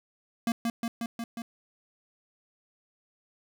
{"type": "tone with echo", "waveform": "square", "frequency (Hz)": 232, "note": "A#3", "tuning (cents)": -8, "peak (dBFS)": -25, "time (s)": [0.47, 0.52], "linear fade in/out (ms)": 2, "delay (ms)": 180, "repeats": 5, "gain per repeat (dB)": -2, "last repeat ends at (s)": 1.42, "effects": []}